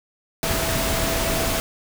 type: tone in noise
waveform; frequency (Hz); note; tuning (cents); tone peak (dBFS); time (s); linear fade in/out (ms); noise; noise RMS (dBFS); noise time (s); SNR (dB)
sine; 659.3; E5; 0; -28; 0.43-1.6; 0; pink; -23; 0.43-1.6; -8
effects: none